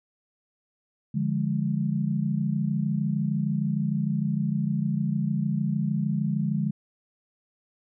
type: chord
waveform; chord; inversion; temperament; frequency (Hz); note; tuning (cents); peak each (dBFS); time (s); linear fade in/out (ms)
sine; D diminished; none; equal with one note detuned; 148.02 / 174.61 / 207.7; D3 / F3 / Ab3; +14 / 0 / 0; -27 / -29 / -27; 1.14-6.71; 10
effects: none